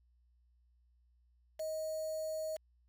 sine tone with quantisation, 630 Hz, D#5, 21 cents sharp, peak -36 dBFS, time 1.59-2.57 s, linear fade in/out 10 ms, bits 8, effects added 60 Hz sine -67 dBFS peak until 2.88 s

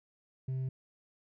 triangle tone with hard clipping, 130.81 Hz, C3, in tune, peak -31 dBFS, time 0.48-0.69 s, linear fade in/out 5 ms, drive 1 dB, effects none

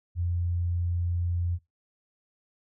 sine tone, 87 Hz, F2, 6 cents flat, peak -25 dBFS, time 0.15-1.59 s, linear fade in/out 50 ms, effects noise-tail reverb RT60 0.2 s tail -20 dB re dry

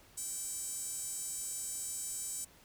sawtooth tone with high-pass filter, 777 Hz, G5, 16 cents flat, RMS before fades -40 dBFS, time 0.17-2.45 s, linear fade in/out 10 ms, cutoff 7900 Hz, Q 4.6, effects pink hiss -61 dBFS RMS until 2.64 s

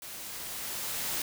white noise with level ramp, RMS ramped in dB -43 to -32 dBFS, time 0.02-1.22 s, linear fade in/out 2 ms, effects none

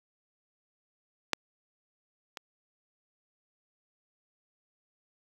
clicks, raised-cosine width 0.2 ms, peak -7 / -22 dBFS, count 2, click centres 1.333 / 2.372 s, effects high-pass 200 Hz 12 dB/octave + 7-bit

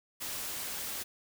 white noise, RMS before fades -38 dBFS, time 0.2-1.04 s, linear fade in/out 20 ms, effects none

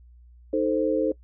sine chord, A diminished, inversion second, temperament equal, 311.1 / 440 / 523.3 Hz, Eb4 / A4 / C5, 0 / 0 / 0 cents, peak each -25 dBFS, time 0.53-1.12 s, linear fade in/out 5 ms, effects noise-tail reverb RT60 0.1 s tail -21 dB re dry + added 60 Hz sine -48 dBFS peak until 1.23 s

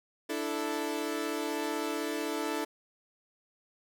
sawtooth chord, D suspended second, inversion none, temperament equal, 293.7 / 329.6 / 440 Hz, D4 / E4 / A4, 0 / 0 / 0 cents, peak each -32 dBFS, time 0.29-2.65 s, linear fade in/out 10 ms, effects none

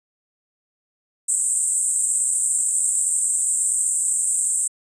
white band-pass noise, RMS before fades -21 dBFS, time 1.28-4.68 s, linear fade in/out 10 ms, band 7700 to 8900 Hz, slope 96 dB/octave, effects resampled to 22050 Hz

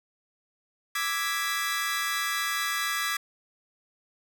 sawtooth chord, E dominant seventh, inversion third, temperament equal, 1174.7 / 1318.5 / 1661.2 / 1975.5 Hz, D6 / E6 / G#6 / B6, 0 / 0 / 0 / 0 cents, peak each -29 / -33 / -28 / -28 dBFS, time 0.95-3.17 s, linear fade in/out 5 ms, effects 10-bit

